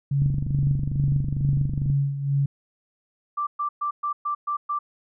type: tone with tremolo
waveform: sine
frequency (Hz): 139.9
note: C#3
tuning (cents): +16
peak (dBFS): -18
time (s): 0.11-2.46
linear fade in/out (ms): 5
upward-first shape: sine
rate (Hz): 2.3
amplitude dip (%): 65
type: click train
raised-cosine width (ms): 5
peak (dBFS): -16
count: 42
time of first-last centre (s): 0.22-1.9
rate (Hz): 24.4
type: tone bursts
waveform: sine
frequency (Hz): 1174.7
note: D6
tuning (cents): 0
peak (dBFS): -23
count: 7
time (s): 3.37-4.79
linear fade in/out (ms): 10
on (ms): 100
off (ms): 120
effects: none